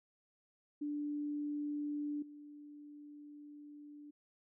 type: tone with level steps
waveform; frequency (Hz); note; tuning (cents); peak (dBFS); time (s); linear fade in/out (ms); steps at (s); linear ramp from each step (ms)
sine; 293.7; D4; 0; -36 / -50; 0.81-4.11; 10; 2.22; 5
effects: none